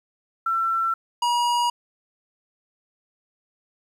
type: tone pair in turn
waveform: sine / square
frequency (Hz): 1345 / 958.7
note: E6 / A#5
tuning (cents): +34 / +48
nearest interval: tritone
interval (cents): 586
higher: first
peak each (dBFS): -20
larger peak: neither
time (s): 0.46-0.94 / 1.22-1.7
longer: neither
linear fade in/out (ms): 5
effects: low-pass 9000 Hz 12 dB/octave + 9-bit